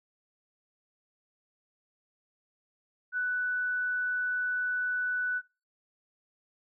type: tone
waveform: sine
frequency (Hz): 1488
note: F#6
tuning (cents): +9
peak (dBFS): -27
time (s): 3.12-5.42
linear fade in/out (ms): 50
effects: noise-tail reverb RT60 0.3 s tail -22 dB re dry